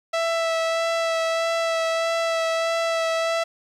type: tone with vibrato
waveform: sawtooth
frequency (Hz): 659.3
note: E5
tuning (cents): 0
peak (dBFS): -17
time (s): 0.13-3.44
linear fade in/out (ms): 10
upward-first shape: sine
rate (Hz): 1.6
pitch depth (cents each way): 14
effects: low-pass 6000 Hz 12 dB/octave + 9-bit